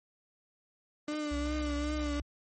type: tone with vibrato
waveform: 35% pulse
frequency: 296.6 Hz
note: D4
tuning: 17 cents sharp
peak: -31 dBFS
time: 1.08-2.2 s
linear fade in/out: 2 ms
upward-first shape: triangle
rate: 2.6 Hz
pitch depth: 49 cents each way
type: tone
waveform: sine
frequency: 65.41 Hz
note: C2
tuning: in tune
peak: -34 dBFS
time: 1.31-2.22 s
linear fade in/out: 10 ms
effects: MP3 32 kbps